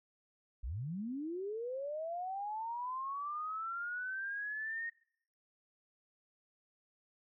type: linear sweep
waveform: sine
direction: up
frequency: 46.25 to 1864.7 Hz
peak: -37 dBFS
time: 0.63-4.9 s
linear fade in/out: 10 ms
effects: noise-tail reverb RT60 0.7 s tail -25 dB re dry